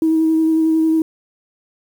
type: tone with vibrato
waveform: sine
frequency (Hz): 320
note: D#4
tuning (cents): +49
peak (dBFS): -11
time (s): 0.02-1.02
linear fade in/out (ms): 2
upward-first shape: sine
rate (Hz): 11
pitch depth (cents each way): 14
effects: tanh soft clip ceiling -7 dBFS + 7-bit